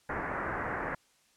white low-pass noise, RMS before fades -35 dBFS, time 0.09-0.95 s, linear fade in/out 5 ms, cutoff 1900 Hz, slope 48 dB/octave, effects white hiss -67 dBFS RMS until 1.36 s + low-pass 9000 Hz 12 dB/octave

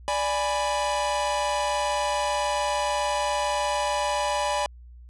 45% pulse chord, G# diminished, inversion second, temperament equal, 587.3 / 830.6 / 987.8 Hz, D5 / G#5 / B5, 0 / 0 / 0 cents, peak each -28 dBFS, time 0.08-4.66 s, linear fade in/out 0 ms, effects added 60 Hz sine -43 dBFS peak until 5.09 s + resampled to 24000 Hz

